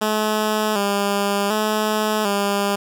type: tone with vibrato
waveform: 10% pulse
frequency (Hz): 207.7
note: G#3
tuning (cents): 0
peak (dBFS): -10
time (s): 0.01-2.76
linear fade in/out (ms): 10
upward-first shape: square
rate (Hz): 0.67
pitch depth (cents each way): 56
effects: none

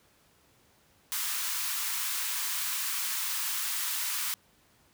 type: high-pass noise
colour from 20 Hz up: white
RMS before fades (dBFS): -32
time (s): 1.12-4.34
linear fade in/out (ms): 0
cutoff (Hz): 930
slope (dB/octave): 48
effects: pink hiss -64 dBFS RMS until 4.93 s + high-pass 60 Hz 12 dB/octave

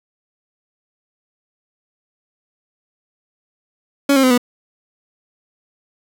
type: tone with pitch steps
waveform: 30% pulse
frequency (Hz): 280 / 267.8 / 256.2 / 245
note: C#4 / C4 / C4 / B3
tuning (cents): +18 / +40 / -36 / -14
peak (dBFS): -8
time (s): 4.09-4.378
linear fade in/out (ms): 5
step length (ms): 72
effects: none

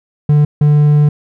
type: tone bursts at uneven times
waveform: triangle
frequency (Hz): 148.1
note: D3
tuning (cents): +15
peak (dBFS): -4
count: 2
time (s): 0.29-0.45 / 0.61-1.09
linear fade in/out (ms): 5
effects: none

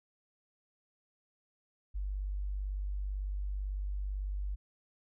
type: tone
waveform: sine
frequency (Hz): 49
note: G1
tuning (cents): 0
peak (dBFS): -33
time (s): 1.94-4.56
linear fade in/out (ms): 20
effects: none

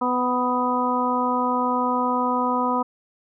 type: harmonic tone with a mistuned harmonic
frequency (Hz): 249.6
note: B3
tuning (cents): +19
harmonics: 1 / 2 / 3 / 4 / 5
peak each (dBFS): -25 / -28 / -29 / -23 / -27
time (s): 0.01-2.83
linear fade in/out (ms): 10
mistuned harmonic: 4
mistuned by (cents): -16
effects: none

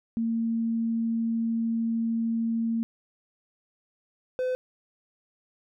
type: tone pair in turn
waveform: sine / triangle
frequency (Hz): 228.3 / 508.7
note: A#3 / C5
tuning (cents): -36 / -49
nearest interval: octave + major second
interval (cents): 1387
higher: second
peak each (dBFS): -24 / -23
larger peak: second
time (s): 0.17-2.83 / 4.39-4.55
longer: first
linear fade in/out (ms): 0
effects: none

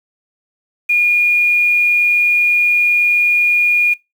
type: tone with quantisation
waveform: sine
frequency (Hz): 2433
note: D#7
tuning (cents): -39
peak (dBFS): -10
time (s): 0.89-3.94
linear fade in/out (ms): 10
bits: 6
effects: noise-tail reverb RT60 0.2 s tail -20 dB re dry

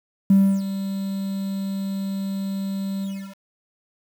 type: tone with ADSR envelope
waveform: triangle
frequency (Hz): 195.3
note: G3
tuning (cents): -6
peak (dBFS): -7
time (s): 0.3-3.37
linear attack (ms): 5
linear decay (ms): 310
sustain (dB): -15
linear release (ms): 340
effects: tanh soft clip ceiling -8 dBFS + 7-bit

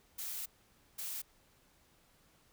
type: noise bursts at uneven times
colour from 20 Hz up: blue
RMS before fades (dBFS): -41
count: 2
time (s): 0.18-0.46 / 0.98-1.22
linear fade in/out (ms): 10
effects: pink hiss -68 dBFS RMS until 2.52 s

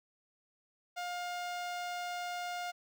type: tone with notch filter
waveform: sawtooth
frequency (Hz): 709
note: F5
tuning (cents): +26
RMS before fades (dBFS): -39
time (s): 0.96-2.72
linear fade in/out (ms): 20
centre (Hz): 11000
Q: 0.89
effects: none

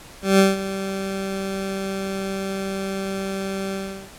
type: tone with ADSR envelope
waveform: 20% pulse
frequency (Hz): 193.9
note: G3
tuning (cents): -19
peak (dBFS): -6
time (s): 0.22-4.11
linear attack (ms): 170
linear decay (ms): 170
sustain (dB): -14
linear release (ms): 380
effects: pink hiss -43 dBFS RMS until 4.18 s + low-pass 12000 Hz 12 dB/octave

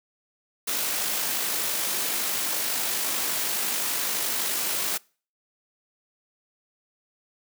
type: noise with amplitude modulation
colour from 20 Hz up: white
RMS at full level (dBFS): -26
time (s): 0.67-4.98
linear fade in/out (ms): 10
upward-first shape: sine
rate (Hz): 51.8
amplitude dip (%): 25
effects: noise-tail reverb RT60 0.4 s tail -25 dB re dry + high-pass 200 Hz 12 dB/octave

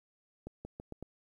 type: accelerating click train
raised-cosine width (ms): 2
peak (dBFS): -29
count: 5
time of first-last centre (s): 0.47-1.026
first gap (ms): 180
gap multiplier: 0.83
effects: 11-bit

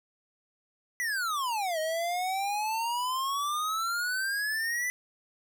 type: exponential two-way sweep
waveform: square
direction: down then up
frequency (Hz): 2003 to 622.3 to 2003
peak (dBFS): -29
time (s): 1-4.9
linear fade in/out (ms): 0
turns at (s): 1.79
effects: none

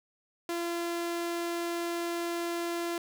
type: tone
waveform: sawtooth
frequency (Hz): 341.9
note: F4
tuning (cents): -37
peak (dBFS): -27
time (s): 0.49-2.98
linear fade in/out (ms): 2
effects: none

